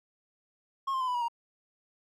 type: tone with pitch steps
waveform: triangle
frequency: 1082 / 1051.2 / 1021.3 / 992.2 / 964 / 936.5 Hz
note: C#6 / C6 / C6 / B5 / B5 / A#5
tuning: -42 / +8 / -42 / +8 / -42 / +8 cents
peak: -26 dBFS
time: 0.87-1.284 s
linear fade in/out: 10 ms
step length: 69 ms
effects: none